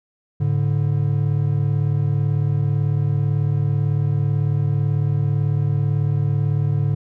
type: tone pair together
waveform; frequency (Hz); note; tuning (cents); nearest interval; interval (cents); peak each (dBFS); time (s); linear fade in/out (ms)
triangle; 106.92 / 145; A2 / D3; -49 / -22; perfect fourth; 527; -18 / -17; 0.4-6.95; 10
effects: none